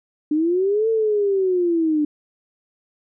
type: linear two-way sweep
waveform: sine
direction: up then down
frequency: 294 to 452.8 to 294 Hz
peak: -16 dBFS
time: 0.31-2.05 s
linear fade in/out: 5 ms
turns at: 0.89 s
effects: none